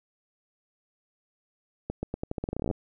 accelerating click train, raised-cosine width 2 ms, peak -17 dBFS, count 18, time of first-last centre 1.9-2.712 s, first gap 130 ms, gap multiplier 0.85, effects none

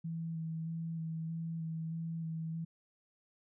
sine tone with vibrato, 163.1 Hz, E3, 18 cents flat, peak -36 dBFS, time 0.04-2.65 s, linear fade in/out 10 ms, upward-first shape square, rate 1.6 Hz, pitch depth 15 cents each way, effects none

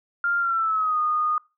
sine tone with pitch glide, 1396.9 to 1230.2 Hz, F6 to D#6, 0 to -20 cents, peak -20 dBFS, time 0.24-1.38 s, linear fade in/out 2 ms, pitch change -220 cents, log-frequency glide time 0.39-0.99 s, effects noise-tail reverb RT60 0.3 s tail -24 dB re dry

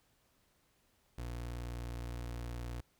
30% pulse tone, 59.4 Hz, A#1, 33 cents sharp, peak -37 dBFS, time 1.18-2.81 s, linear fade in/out 5 ms, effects pink hiss -73 dBFS RMS until 2.99 s

